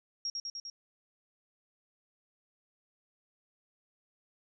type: tone with echo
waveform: sine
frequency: 5588 Hz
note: F8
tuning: in tune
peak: -32 dBFS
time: 0.25-0.3 s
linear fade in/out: 2 ms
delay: 100 ms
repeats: 4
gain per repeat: -2 dB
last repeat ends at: 0.7 s
effects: none